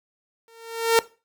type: tone with exponential growth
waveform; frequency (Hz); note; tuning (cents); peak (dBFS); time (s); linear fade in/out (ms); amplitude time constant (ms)
sawtooth; 457.1; A#4; -34; -8; 0.48-0.99; 1; 110
effects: noise-tail reverb RT60 0.3 s tail -18 dB re dry